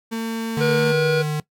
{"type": "tone", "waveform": "35% pulse", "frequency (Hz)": 226.1, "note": "A3", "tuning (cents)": 47, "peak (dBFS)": -22, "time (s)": [0.11, 0.93], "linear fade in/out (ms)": 20}
{"type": "tone with pitch glide", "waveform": "square", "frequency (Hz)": [148.4, 151.43], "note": ["D3", "D#3"], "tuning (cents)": [18, -47], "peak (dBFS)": -22, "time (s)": [0.57, 1.4], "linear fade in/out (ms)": 2, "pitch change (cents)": 35, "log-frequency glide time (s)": [0.75, 0.92]}
{"type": "harmonic tone", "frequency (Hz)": 480.7, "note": "B4", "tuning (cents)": -47, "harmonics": [1, 3, 5, 7, 9, 10], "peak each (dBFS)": [-18, -25, -31, -35, -35, -37], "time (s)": [0.6, 1.23], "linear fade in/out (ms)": 20}
{"effects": ["noise-tail reverb RT60 0.1 s tail -19 dB re dry"]}